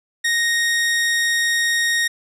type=tone; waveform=sawtooth; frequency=1864.7 Hz; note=A#6; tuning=in tune; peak=-13 dBFS; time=0.24-2.08 s; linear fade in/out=10 ms; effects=low-pass 11000 Hz 12 dB/octave